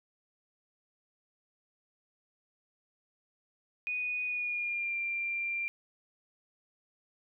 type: tone with pitch glide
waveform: sine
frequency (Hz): 2476 to 2375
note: D#7 to D7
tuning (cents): -9 to +19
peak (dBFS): -31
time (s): 3.87-5.68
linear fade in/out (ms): 0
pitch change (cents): -72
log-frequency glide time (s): 4.25-4.96
effects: none